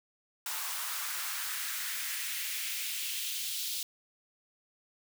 white noise with high-pass filter sweep, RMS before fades -36 dBFS, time 0.46-3.83 s, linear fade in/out 2 ms, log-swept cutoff 940 to 3700 Hz, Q 1.9, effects none

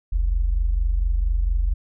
sine tone pair together, 43.47 / 67.8 Hz, F1 / C#2, -7 / -38 cents, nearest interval minor sixth, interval 769 cents, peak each -18 / -27 dBFS, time 0.12-1.74 s, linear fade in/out 10 ms, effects none

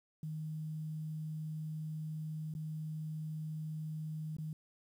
sine tone with dropouts, 155.7 Hz, D#3, 2 cents sharp, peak -38 dBFS, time 0.23-4.53 s, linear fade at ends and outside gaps 2 ms, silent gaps 2.539-2.55 / 4.367-4.384 s, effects 11-bit

